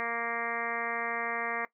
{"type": "harmonic tone", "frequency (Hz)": 233.1, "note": "A#3", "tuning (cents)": 0, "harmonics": [1, 2, 3, 4, 5, 6, 7, 8, 9, 10], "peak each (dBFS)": [-46, -39, -39, -41, -37, -45, -41, -38, -38, -46], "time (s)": [0, 1.65], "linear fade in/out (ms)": 0, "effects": ["noise-tail reverb RT60 0.1 s tail -18 dB re dry"]}